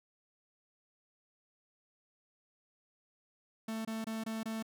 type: tone bursts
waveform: 45% pulse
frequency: 222.2 Hz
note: A3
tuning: 17 cents sharp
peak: -36 dBFS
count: 5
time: 3.68-4.626 s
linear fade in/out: 5 ms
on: 170 ms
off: 24 ms
effects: none